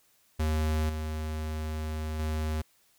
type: tone with level steps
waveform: square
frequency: 77.78 Hz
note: D#2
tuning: in tune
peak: -26 / -32 / -29 dBFS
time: 0.39-2.62 s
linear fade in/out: 10 ms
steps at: 0.89 / 2.19 s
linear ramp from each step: 5 ms
effects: white hiss -66 dBFS RMS until 2.98 s